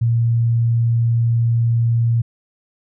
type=tone; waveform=sine; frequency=116.54 Hz; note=A#2; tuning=in tune; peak=-13 dBFS; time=0.01-2.22 s; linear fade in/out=10 ms; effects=none